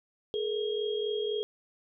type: tone cluster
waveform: sine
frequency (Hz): 421.8 / 465.7 / 3264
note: G#4 / A#4 / G#7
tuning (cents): +27 / -2 / -31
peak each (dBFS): -30 / -35 / -38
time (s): 0.34-1.43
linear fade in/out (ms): 0
effects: none